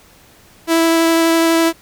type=tone with vibrato; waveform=sawtooth; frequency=329.6 Hz; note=E4; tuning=in tune; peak=-7 dBFS; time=0.67-1.73 s; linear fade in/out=50 ms; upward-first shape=sine; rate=12 Hz; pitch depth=8 cents each way; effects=pink hiss -47 dBFS RMS until 1.81 s